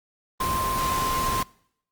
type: tone in noise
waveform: sine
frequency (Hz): 1046.5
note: C6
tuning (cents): 0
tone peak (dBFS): -24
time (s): 0.4-1.43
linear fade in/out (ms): 5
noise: pink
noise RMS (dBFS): -29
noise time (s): 0.4-1.43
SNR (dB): +2
effects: noise-tail reverb RT60 0.7 s tail -24 dB re dry + Opus 24 kbps